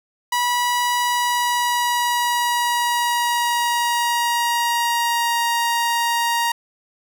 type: tone with pitch glide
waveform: sawtooth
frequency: 974 to 938.7 Hz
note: B5 to A#5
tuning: -24 to +12 cents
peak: -14 dBFS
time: 0.32-6.52 s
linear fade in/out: 5 ms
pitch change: -64 cents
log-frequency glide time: 0.97-5.42 s
effects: none